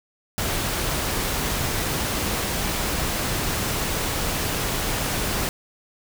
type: noise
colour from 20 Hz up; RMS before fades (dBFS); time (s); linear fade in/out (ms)
pink; -25; 0.38-5.49; 0
effects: none